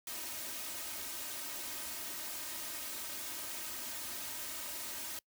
white noise with comb filter, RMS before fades -42 dBFS, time 0.07-5.19 s, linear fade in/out 2 ms, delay 3.2 ms, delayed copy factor +0.85, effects noise-tail reverb RT60 0.1 s tail -24 dB re dry + high-pass 60 Hz 12 dB/octave

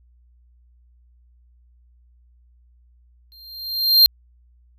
square tone with exponential growth, 4186 Hz, C8, in tune, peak -7 dBFS, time 3.32-4.06 s, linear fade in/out 0 ms, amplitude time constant 160 ms, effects added 60 Hz sine -52 dBFS peak until 4.78 s

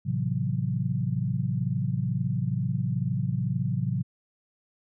sine chord, F# half-diminished seventh, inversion first, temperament just, 111 / 133.2 / 166.5 / 185 Hz, A2 / C3 / E3 / F#3, +16 / +31 / +18 / 0 cents, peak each -30 / -28 / -32 / -32 dBFS, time 0.05-4.03 s, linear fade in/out 20 ms, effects none

